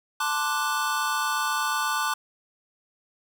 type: chord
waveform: square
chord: D dominant seventh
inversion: second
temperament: equal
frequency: 880 / 1046.5 / 1174.7 / 1480 Hz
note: A5 / C6 / D6 / F#6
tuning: 0 / 0 / 0 / 0 cents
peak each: -31 / -33 / -29 / -30 dBFS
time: 0.2-2.14 s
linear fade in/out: 5 ms
effects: none